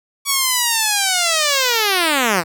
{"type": "linear sweep", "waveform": "5% pulse", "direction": "down", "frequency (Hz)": [1133, 155.56], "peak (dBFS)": -3, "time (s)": [0.25, 2.44], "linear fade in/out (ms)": 50, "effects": []}